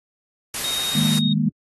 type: noise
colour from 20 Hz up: white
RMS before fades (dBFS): -27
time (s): 0.54-1.19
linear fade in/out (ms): 2
type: tone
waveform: sine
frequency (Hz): 3729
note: A#7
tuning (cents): 0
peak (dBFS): -23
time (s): 0.64-1.33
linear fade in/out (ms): 5
type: chord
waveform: sine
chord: D# suspended fourth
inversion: none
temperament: equal with one note detuned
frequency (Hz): 155.56 / 204.6 / 233.1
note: D#3 / G#3 / A#3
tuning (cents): 0 / -26 / 0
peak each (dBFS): -22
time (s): 0.95-1.49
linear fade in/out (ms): 5
effects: AAC 32 kbps